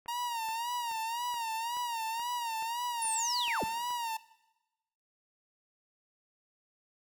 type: click train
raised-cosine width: 0.5 ms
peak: -36 dBFS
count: 10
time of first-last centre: 0.06-3.906 s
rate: 2.34 Hz
type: tone with vibrato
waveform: 45% pulse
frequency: 932.3 Hz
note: A#5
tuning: in tune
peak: -33 dBFS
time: 0.08-4.17 s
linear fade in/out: 5 ms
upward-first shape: sine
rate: 1.9 Hz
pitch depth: 84 cents each way
type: linear sweep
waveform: sine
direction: down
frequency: 9990 to 114.8 Hz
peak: -31 dBFS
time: 3.02-3.64 s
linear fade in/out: 0 ms
effects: noise-tail reverb RT60 1.0 s tail -19 dB re dry